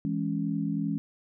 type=chord; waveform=sine; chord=C# minor; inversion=first; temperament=equal; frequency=164.81 / 207.7 / 277.2 Hz; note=E3 / G#3 / C#4; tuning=0 / 0 / 0 cents; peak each=-31 dBFS; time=0.05-0.98 s; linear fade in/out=0 ms; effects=none